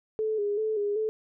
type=tone with vibrato; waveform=sine; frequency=422.5 Hz; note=G#4; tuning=30 cents sharp; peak=-25 dBFS; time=0.19-1.09 s; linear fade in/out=0 ms; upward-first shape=square; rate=2.6 Hz; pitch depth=52 cents each way; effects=none